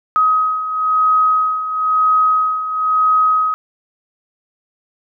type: beating tone pair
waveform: sine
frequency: 1263 / 1264 Hz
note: D#6 / D#6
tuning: +26 / +27 cents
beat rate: 1 Hz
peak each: -19 / -13 dBFS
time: 0.16-3.54 s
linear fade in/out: 0 ms
effects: none